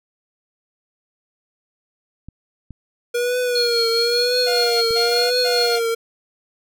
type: clicks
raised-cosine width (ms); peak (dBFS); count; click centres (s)
5; -24; 3; 2.286 / 2.707 / 4.908
type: tone with vibrato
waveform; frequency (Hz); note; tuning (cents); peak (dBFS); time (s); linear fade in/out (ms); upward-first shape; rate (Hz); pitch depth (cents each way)
square; 477.7; A#4; +42; -19; 3.14-5.95; 10; triangle; 1; 81
type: tone with tremolo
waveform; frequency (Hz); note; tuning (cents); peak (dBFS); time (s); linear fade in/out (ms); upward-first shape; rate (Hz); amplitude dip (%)
sine; 4305; C8; +49; -17; 3.55-5.76; 5; triangle; 5; 50
type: tone bursts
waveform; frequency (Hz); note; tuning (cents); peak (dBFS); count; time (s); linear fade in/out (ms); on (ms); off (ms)
sawtooth; 704; F5; +14; -20; 3; 4.46-5.8; 20; 360; 130
effects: none